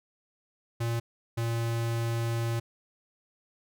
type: tone pair in turn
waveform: square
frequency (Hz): 116.54 / 115.89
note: A#2 / A#2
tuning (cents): 0 / -10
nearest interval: unison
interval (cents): 10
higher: first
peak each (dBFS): -28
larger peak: neither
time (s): 0.8-1 / 1.37-2.6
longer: second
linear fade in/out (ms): 10
effects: none